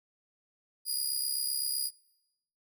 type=tone with amplitude modulation; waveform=15% pulse; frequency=4882 Hz; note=D#8; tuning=34 cents flat; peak=-21 dBFS; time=0.85-1.91 s; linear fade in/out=50 ms; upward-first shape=sine; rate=67.8 Hz; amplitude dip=55%; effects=noise-tail reverb RT60 0.9 s tail -25 dB re dry